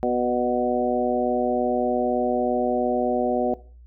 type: harmonic tone with a mistuned harmonic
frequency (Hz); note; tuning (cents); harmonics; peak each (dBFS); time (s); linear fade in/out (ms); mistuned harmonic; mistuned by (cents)
123.3; B2; -2; 2 / 3 / 4 / 5 / 6; -26 / -26 / -26 / -26 / -26; 0.03-3.54; 0; 5; -16
effects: noise-tail reverb RT60 0.4 s tail -19 dB re dry + added 60 Hz sine -44 dBFS peak until 3.86 s